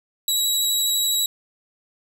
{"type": "tone with vibrato", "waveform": "20% pulse", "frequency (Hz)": 3882, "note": "B7", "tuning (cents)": -31, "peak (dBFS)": -13, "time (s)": [0.28, 1.26], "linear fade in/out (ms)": 2, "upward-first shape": "sine", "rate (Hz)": 12, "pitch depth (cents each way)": 18, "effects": []}